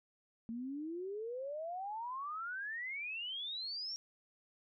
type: exponential sweep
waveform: sine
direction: up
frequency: 223.5 to 5640 Hz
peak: -39 dBFS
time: 0.49-3.96 s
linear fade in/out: 0 ms
effects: none